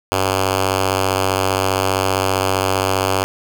5% pulse tone with notch filter, 95.2 Hz, F#2, 50 cents sharp, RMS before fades -18 dBFS, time 0.12-3.24 s, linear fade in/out 0 ms, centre 210 Hz, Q 1.4, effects none

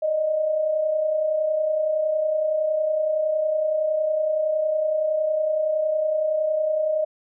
sine tone pair together, 591.5 / 622.3 Hz, D5 / D#5, +12 / 0 cents, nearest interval minor second, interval 88 cents, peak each -29 / -20 dBFS, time 0.02-7.05 s, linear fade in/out 10 ms, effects none

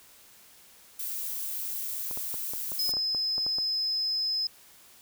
violet noise, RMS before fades -34 dBFS, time 0.99-2.92 s, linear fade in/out 5 ms
clicks, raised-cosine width 1 ms, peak -27 dBFS, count 12, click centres 2.111 / 2.174 / 2.342 / 2.536 / 2.719 / 2.893 / 2.938 / 2.969 / 3.148 / 3.381 / 3.465 / 3.585 s
sine tone, 5100 Hz, D#8, 42 cents sharp, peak -26 dBFS, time 2.79-4.47 s, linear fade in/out 2 ms
effects white hiss -55 dBFS RMS until 5.01 s

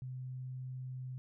sine tone, 128.5 Hz, C3, 31 cents flat, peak -40 dBFS, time 0.02-1.18 s, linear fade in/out 0 ms, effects none

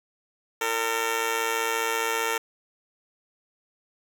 10% pulse tone with amplitude modulation, 453.7 Hz, A#4, 47 cents flat, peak -13 dBFS, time 0.61-2.38 s, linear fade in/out 5 ms, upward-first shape sine, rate 115 Hz, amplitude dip 70%, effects none

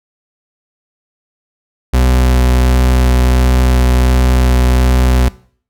40% pulse tone with vibrato, 62.8 Hz, B1, 30 cents sharp, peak -7 dBFS, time 1.93-5.29 s, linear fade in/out 10 ms, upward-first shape sine, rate 1.4 Hz, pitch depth 8 cents each way, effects noise-tail reverb RT60 0.5 s tail -20 dB re dry

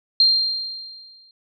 sine tone with exponential decay, 4186 Hz, C8, in tune, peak -10 dBFS, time 0.2-1.31 s, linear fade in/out 2 ms, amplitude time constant 240 ms, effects none

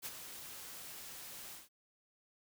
white noise with ADSR envelope, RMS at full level -41 dBFS, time 0.02-1.69 s, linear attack 38 ms, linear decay 39 ms, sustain -8 dB, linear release 160 ms, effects none

